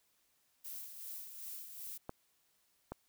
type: noise with tremolo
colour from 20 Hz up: violet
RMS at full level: -45 dBFS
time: 0.64-1.98 s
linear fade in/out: 10 ms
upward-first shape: sine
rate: 2.6 Hz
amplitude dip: 50%
type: clicks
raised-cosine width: 1 ms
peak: -27 dBFS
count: 2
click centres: 2.094 / 2.92 s
effects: white hiss -75 dBFS RMS until 3.08 s